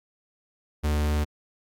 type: tone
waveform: 45% pulse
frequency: 74.8 Hz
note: D2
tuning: 32 cents sharp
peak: -22 dBFS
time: 0.83-1.25 s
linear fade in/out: 20 ms
effects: AAC 64 kbps